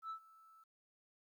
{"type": "tone with ADSR envelope", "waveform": "sine", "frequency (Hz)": 1315, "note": "E6", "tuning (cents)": -5, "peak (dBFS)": -38, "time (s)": [0.02, 0.64], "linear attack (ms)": 80, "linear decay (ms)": 90, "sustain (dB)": -23, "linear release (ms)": 10, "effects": ["tanh soft clip ceiling -40 dBFS", "13-bit"]}